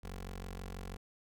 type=tone with notch filter; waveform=15% pulse; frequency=46.16 Hz; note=F#1; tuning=3 cents flat; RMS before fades=-44 dBFS; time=0.03-0.97 s; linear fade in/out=10 ms; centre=120 Hz; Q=1.4; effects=none